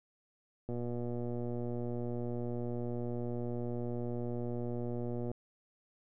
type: click train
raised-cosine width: 2 ms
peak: -26 dBFS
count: 556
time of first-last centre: 0.69-5.315 s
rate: 120 Hz
effects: none